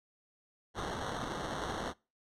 white noise with sample-and-hold, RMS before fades -38 dBFS, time 0.74-1.94 s, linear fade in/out 50 ms, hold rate 2450 Hz, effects noise-tail reverb RT60 0.3 s tail -24 dB re dry + low-pass 7000 Hz 12 dB/octave

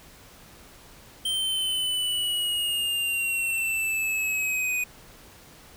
square exponential sweep, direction down, 3136 to 2481 Hz, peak -25 dBFS, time 1.25-4.84 s, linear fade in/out 5 ms, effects pink hiss -50 dBFS RMS until 5.76 s

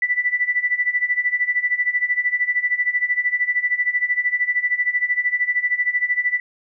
sine tone with tremolo, 1975 Hz, B6, in tune, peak -14 dBFS, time 0.02-6.4 s, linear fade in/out 2 ms, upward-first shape sine, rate 13 Hz, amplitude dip 85%, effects none

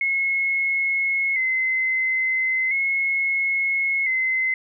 sine tone with vibrato, 2114 Hz, C7, 17 cents sharp, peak -19 dBFS, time 0.01-4.54 s, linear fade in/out 2 ms, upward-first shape square, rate 0.37 Hz, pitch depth 49 cents each way, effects none

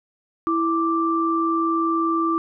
sine tone pair together, 329.6 / 1174.6 Hz, E4 / D6, 0 / 0 cents, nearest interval octave + minor seventh, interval 2200 cents, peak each -21 dBFS, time 0.47-2.38 s, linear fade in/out 0 ms, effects none

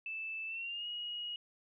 sine tone with pitch glide, 2637 to 2892 Hz, E7 to F#7, 0 to -40 cents, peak -38 dBFS, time 0.06-1.36 s, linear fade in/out 2 ms, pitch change +160 cents, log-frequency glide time 0.47-0.87 s, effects none

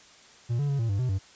triangle tone with pitch steps, 118.5 / 143.6 / 140 / 114.7 / 99.1 / 126.9 / 96.2 Hz, A#2 / D3 / C#3 / A#2 / G2 / B2 / G2, +29 / -39 / +18 / -28 / +19 / +47 / -32 cents, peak -22 dBFS, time 0.49-1.19 s, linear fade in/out 20 ms, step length 100 ms, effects white hiss -53 dBFS RMS until 1.35 s + resampled to 16000 Hz

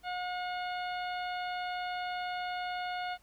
harmonic tone with a mistuned harmonic, 722 Hz, F#5, 43 cents flat, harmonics 1 / 2 / 3 / 4 / 5 / 6, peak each -35 / -41 / -45 / -47 / -49 / -51 dBFS, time 0.03-3.18 s, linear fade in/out 50 ms, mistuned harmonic 5, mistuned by -20 cents, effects added 50 Hz sine -66 dBFS peak until 3.22 s + pink hiss -66 dBFS RMS until 3.22 s

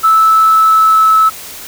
sine tone with pitch glide, 1311 to 1301.9 Hz, E6 to E6, -10 to -22 cents, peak -4 dBFS, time 0.03-1.3 s, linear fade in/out 20 ms, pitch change -12 cents, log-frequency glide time 0.2-1.1 s, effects tanh soft clip ceiling 0 dBFS + white hiss -29 dBFS RMS until 1.67 s

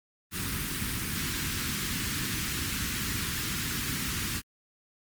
pink band-stop noise, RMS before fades -31 dBFS, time 0.31-4.42 s, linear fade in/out 50 ms, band 310 to 1300 Hz, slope 24 dB/octave, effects high-pass 60 Hz 12 dB/octave + Opus 32 kbps

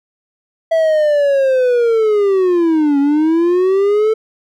triangle linear two-way sweep, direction down then up, 659.3 to 277.2 to 443.4 Hz, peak -8 dBFS, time 0.71-4.14 s, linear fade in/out 10 ms, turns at 2.99 s, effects none

